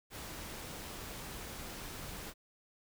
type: noise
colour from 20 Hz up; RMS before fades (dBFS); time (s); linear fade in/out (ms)
pink; -45; 0.1-2.34; 50
effects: none